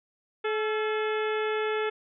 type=harmonic tone with a mistuned harmonic; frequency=430 Hz; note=A4; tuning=40 cents flat; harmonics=1 / 2 / 3 / 4 / 5 / 6 / 7 / 8; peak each=-27 / -36 / -35 / -37 / -39 / -40 / -46 / -44 dBFS; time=0.44-1.9 s; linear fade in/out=10 ms; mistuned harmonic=3; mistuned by=+66 cents; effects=none